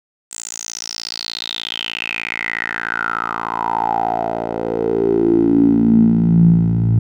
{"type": "tone with band-pass filter sweep", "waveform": "10% pulse", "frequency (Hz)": 56.7, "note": "A#1", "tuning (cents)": -47, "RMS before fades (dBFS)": -17, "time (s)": [0.31, 6.99], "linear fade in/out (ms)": 5, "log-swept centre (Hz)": [7900, 120], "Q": 7.7, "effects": []}